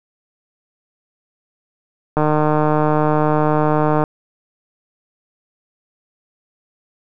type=click train; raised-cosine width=1 ms; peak=-3 dBFS; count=285; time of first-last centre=2.17-4.038 s; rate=152 Hz; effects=none